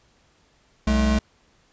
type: tone pair together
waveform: square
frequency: 63.54 / 214.4 Hz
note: B1 / A3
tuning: +50 / -45 cents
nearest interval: octave + major sixth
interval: 2105 cents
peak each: -21 dBFS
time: 0.87-1.19 s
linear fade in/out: 5 ms
effects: pink hiss -61 dBFS RMS until 1.72 s + resampled to 16000 Hz